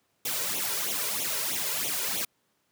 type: noise with flanger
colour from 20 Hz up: white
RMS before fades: -30 dBFS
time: 0.25-2.25 s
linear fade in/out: 5 ms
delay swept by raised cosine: 0.3 to 2.1 ms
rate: 3.1 Hz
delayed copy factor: +0.8
effects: pink hiss -72 dBFS RMS until 2.71 s + high-pass 150 Hz 12 dB/octave